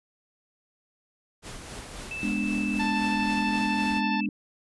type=noise with tremolo; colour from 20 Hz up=pink; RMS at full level=-39 dBFS; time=1.42-4.02 s; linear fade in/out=50 ms; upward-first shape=sine; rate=3.8 Hz; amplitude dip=35%
type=tone; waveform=sine; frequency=2637 Hz; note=E7; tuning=in tune; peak=-32 dBFS; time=2.11-4.26 s; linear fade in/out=2 ms
type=chord; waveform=sine; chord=G# diminished; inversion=none; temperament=equal; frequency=207.7 / 246.9 / 293.7 Hz; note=G#3 / B3 / D4; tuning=0 / 0 / 0 cents; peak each=-28 / -32 / -31 dBFS; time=2.23-4.29 s; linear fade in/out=2 ms
type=harmonic tone; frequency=883 Hz; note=A5; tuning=6 cents sharp; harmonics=1 / 2 / 3 / 4 / 5 / 6; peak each=-29 / -35 / -39 / -41 / -43 / -45 dBFS; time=2.79-4.21 s; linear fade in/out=10 ms
effects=resampled to 24000 Hz